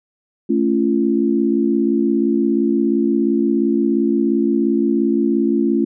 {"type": "chord", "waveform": "sine", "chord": "A augmented", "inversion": "none", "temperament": "equal with one note detuned", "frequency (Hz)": [220, 277.2, 343], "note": ["A3", "C#4", "E#4"], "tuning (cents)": [0, 0, -31], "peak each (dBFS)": -18, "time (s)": [0.49, 5.85], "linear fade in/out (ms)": 10, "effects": []}